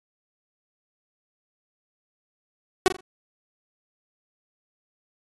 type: tone with echo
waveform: sawtooth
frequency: 374.3 Hz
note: F#4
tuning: 20 cents sharp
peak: -10 dBFS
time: 2.86-2.88 s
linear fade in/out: 0 ms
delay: 42 ms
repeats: 3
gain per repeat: -11 dB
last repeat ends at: 3.006 s
effects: AAC 32 kbps